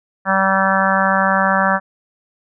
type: harmonic tone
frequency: 192.4 Hz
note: G3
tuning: 32 cents flat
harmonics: 1 / 3 / 4 / 5 / 6 / 7 / 8 / 9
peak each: -21 / -21 / -21 / -21 / -21 / -21 / -21 / -21 dBFS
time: 0.25-1.8 s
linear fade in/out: 50 ms
effects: none